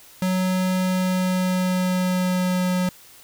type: tone with pitch glide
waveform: square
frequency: 185 to 182.14 Hz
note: F#3 to F#3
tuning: 0 to -27 cents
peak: -20 dBFS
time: 0.22-2.89 s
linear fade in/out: 2 ms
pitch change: -27 cents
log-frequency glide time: 0.79-2.71 s
effects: white hiss -48 dBFS RMS until 3.23 s